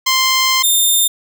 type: tone pair in turn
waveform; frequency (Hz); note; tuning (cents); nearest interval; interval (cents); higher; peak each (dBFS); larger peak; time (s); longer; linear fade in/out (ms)
10% pulse; 1046.5 / 3621; C6 / A7; 0 / +49; octave + major sixth; 2149; second; -3; neither; 0.06-0.63 / 0.63-1.08; first; 10
effects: none